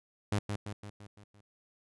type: tone with echo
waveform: sawtooth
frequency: 103.1 Hz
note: G#2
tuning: 12 cents flat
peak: -24 dBFS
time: 0.32-0.39 s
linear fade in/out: 5 ms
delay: 170 ms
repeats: 6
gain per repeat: -5 dB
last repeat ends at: 1.41 s
effects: resampled to 24000 Hz